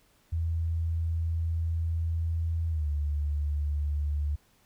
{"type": "tone with pitch glide", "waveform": "sine", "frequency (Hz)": [82.41, 73.42], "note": ["E2", "D2"], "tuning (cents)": [0, 0], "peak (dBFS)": -26, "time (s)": [0.32, 4.36], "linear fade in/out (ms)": 10, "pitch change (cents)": -200, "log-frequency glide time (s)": [2.69, 2.88], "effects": ["pink hiss -65 dBFS RMS until 4.65 s"]}